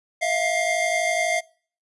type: tone cluster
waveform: square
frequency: 648 / 700 / 2108 Hz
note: E5 / F5 / C7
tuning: -30 / +4 / +12 cents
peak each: -26 dBFS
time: 0.21-1.41 s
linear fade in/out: 20 ms
effects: noise-tail reverb RT60 0.5 s tail -26 dB re dry + resampled to 24000 Hz